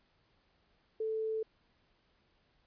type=tone; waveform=sine; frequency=440 Hz; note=A4; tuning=in tune; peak=-32 dBFS; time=1-1.43 s; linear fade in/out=5 ms; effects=pink hiss -72 dBFS RMS until 2.66 s + resampled to 11025 Hz